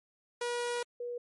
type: tone pair in turn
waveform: sawtooth / sine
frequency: 481.5 / 483.5 Hz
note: B4 / B4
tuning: -44 / -37 cents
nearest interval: unison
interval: 7 cents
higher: second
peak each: -28 / -35 dBFS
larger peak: first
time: 0.41-0.83 / 1-1.18 s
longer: first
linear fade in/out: 5 ms
effects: MP3 48 kbps